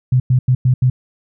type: tone bursts at uneven times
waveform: sine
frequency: 127.1 Hz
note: C3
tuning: 50 cents flat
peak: -9 dBFS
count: 5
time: 0.12-0.2 / 0.3-0.39 / 0.48-0.55 / 0.65-0.74 / 0.82-0.9 s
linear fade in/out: 5 ms
effects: none